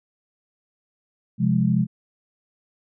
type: chord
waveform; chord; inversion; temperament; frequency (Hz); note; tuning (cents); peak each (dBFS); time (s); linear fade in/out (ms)
sine; F minor; second; equal; 130.81 / 174.61 / 207.7; C3 / F3 / Ab3; 0 / 0 / 0; -22 / -21 / -21; 1.38-1.87; 50
effects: none